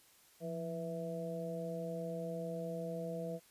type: harmonic tone with a mistuned harmonic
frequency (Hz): 164.81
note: E3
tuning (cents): 0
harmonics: 1 / 2 / 3 / 4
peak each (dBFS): -42 / -50 / -42 / -44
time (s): 0.4-3.4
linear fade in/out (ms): 50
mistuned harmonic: 1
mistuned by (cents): +69
effects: white hiss -65 dBFS RMS until 3.5 s + resampled to 32000 Hz